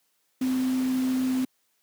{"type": "tone in noise", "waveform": "sine", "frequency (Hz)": 258, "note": "C4", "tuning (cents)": -24, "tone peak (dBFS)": -22, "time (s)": [0.41, 1.45], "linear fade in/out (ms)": 5, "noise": "pink", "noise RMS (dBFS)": -39, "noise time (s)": [0.41, 1.45], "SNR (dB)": 14, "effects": ["white hiss -71 dBFS RMS until 1.82 s", "high-pass 150 Hz 12 dB/octave"]}